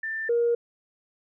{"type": "tone pair in turn", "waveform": "sine", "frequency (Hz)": [1781, 471.7], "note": ["A6", "A#4"], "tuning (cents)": [21, 20], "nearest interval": "octave + major seventh", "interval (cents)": 2301, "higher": "first", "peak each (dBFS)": [-28, -19], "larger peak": "second", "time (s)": [[0.03, 0.29], [0.29, 0.55]], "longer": "neither", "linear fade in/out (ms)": 5, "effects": ["tanh soft clip ceiling -15 dBFS"]}